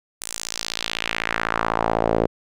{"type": "tone with band-pass filter sweep", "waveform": "sawtooth", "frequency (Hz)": 56, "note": "A1", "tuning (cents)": 31, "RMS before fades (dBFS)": -24, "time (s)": [0.21, 2.27], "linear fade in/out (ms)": 10, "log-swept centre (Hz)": [9200, 460], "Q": 1.8, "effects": []}